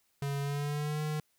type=tone with pitch glide; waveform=square; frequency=140.6 to 152.44 Hz; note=C#3 to D#3; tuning=+25 to -35 cents; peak=-32 dBFS; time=0.22-1.2 s; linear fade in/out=2 ms; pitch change=+140 cents; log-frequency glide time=0.41-1.02 s; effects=white hiss -73 dBFS RMS until 1.38 s